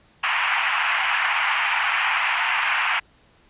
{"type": "band-pass noise", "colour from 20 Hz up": "white", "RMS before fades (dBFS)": -22, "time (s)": [0.23, 3], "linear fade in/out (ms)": 10, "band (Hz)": [790, 2800], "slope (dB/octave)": 48, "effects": ["pink hiss -57 dBFS RMS until 3.49 s", "resampled to 8000 Hz"]}